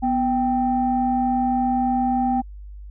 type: tone pair together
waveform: sine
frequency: 246.9 / 784 Hz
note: B3 / G5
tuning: 0 / 0 cents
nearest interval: octave + minor sixth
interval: 2000 cents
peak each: -20 / -20 dBFS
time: 0.02-2.42 s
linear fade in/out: 20 ms
effects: tanh soft clip ceiling -10 dBFS + added 50 Hz sine -35 dBFS peak until 2.9 s